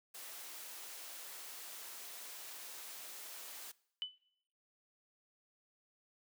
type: noise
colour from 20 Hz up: white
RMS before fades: -49 dBFS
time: 0.14-3.72 s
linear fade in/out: 10 ms
type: tone with exponential decay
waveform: sine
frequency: 3000 Hz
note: F#7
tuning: 23 cents sharp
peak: -33 dBFS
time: 4.02-4.18 s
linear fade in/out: 0 ms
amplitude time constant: 33 ms
effects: noise-tail reverb RT60 0.7 s tail -22 dB re dry + high-pass 400 Hz 12 dB/octave